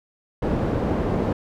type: low-pass noise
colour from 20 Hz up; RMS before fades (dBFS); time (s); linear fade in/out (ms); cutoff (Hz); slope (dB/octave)
white; -23; 0.42-1.33; 5; 420; 12
effects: none